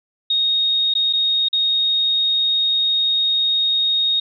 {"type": "tone with dropouts", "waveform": "sine", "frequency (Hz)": 3729, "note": "A#7", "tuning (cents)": 0, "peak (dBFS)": -15, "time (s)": [0.3, 4.2], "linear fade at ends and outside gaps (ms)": 5, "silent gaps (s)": [[0.939, 0.951], [1.128, 1.133], [1.486, 1.529]], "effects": []}